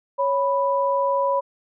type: tone pair together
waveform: sine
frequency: 554.4 / 987.8 Hz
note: C#5 / B5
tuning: 0 / 0 cents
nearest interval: minor seventh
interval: 1000 cents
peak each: -21 dBFS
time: 0.18-1.41 s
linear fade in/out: 20 ms
effects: none